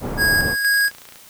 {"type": "low-pass noise", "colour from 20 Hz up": "pink", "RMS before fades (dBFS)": -25, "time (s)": [0, 0.56], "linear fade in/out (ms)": 50, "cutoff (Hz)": 900, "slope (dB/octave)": 12}
{"type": "tone with tremolo", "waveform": "square", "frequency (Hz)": 1645, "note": "G#6", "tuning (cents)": -17, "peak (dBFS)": -15, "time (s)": [0.17, 0.91], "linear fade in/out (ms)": 50, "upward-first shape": "square", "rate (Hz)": 2.1, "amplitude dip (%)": 45}
{"type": "click train", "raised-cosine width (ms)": 0.2, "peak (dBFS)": -23, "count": 13, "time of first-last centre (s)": [0.74, 1.158], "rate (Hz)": 28.7}
{"effects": ["white hiss -45 dBFS RMS until 1.29 s"]}